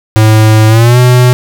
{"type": "tone with pitch glide", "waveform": "square", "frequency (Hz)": [109.1, 124.6], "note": ["A2", "B2"], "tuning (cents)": [-14, 16], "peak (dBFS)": -3, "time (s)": [0.16, 1.33], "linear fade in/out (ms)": 0, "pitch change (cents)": 230, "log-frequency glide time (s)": [0.68, 0.98], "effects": []}